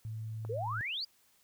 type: tone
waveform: sine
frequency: 110.3 Hz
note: A2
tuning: 5 cents sharp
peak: -37 dBFS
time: 0.05-0.81 s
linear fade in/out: 0 ms
type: click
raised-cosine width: 1 ms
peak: -32 dBFS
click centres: 0.45 s
type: exponential sweep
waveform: sine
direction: up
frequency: 415.3 to 4961 Hz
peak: -34 dBFS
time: 0.49-1.05 s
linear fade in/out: 10 ms
effects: white hiss -68 dBFS RMS until 1.43 s